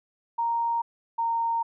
sine tone pair in turn, 931 / 922.4 Hz, A#5 / A#5, -2 / -19 cents, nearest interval unison, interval 17 cents, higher first, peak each -23 dBFS, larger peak neither, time 0.38-0.82 / 1.18-1.63 s, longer second, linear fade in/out 10 ms, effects none

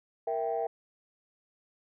sine chord, E diminished, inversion second, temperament equal, 466.2 / 659.3 / 784 Hz, Bb4 / E5 / G5, 0 / 0 / 0 cents, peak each -32 / -32 / -33 dBFS, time 0.27-0.67 s, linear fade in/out 5 ms, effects tanh soft clip ceiling -21 dBFS

